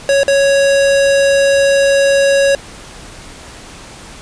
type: tone with dropouts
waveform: square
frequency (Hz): 554.4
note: C#5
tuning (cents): 0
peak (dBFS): -9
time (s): 0.09-2.55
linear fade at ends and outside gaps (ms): 1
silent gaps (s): 0.233-0.28
effects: pink hiss -34 dBFS RMS until 4.21 s + resampled to 22050 Hz